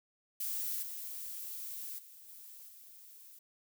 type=noise with level steps; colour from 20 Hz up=violet; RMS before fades=-37 / -43 / -55 / -52 / -55 dBFS; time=0.4-3.39 s; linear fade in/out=5 ms; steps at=0.82 / 1.98 / 2.28 / 2.68 s; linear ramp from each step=10 ms; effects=none